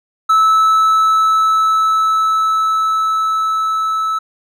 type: tone with level ramp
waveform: triangle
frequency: 1306 Hz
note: E6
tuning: 17 cents flat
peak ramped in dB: -6 to -13 dBFS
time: 0.29-4.19 s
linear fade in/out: 10 ms
effects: none